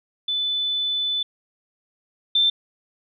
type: tone pair in turn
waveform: sine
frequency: 3500 / 3557 Hz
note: A7 / A7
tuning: -10 / +18 cents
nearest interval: unison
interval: 28 cents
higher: second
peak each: -21 / -15 dBFS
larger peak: second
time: 0.28-1.23 / 2.35-2.5 s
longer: first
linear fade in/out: 5 ms
effects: none